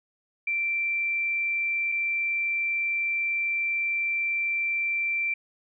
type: tone pair in turn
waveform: sine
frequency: 2349 / 2349 Hz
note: D7 / D7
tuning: 0 / 0 cents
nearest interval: unison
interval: 0 cents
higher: neither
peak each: -24 dBFS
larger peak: neither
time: 0.47-1.92 / 1.92-5.34 s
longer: second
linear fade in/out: 5 ms
effects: none